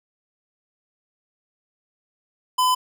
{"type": "tone", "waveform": "square", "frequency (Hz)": 1010, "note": "B5", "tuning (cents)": 39, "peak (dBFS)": -17, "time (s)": [2.58, 2.75], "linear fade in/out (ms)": 10, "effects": []}